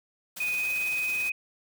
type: noise with tremolo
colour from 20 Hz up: white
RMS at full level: -38 dBFS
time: 0.36-1.3 s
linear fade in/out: 10 ms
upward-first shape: triangle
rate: 18 Hz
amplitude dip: 40%
type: tone with pitch glide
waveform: sine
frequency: 2489 to 2509 Hz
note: D#7 to D#7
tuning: 0 to +14 cents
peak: -26 dBFS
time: 0.4-1.32 s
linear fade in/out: 5 ms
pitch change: +14 cents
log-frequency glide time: 0.54-0.64 s
effects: none